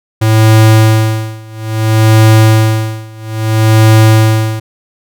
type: tone with tremolo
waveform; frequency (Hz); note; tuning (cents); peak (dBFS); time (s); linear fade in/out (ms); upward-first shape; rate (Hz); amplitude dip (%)
square; 110; A2; 0; -3; 0.21-4.6; 10; sine; 0.6; 95
effects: none